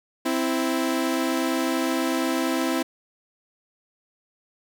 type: tone pair together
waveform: sawtooth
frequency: 261.1 / 329.6 Hz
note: C4 / E4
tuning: -3 / 0 cents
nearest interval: major third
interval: 403 cents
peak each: -21 dBFS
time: 0.25-2.83 s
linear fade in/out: 10 ms
effects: none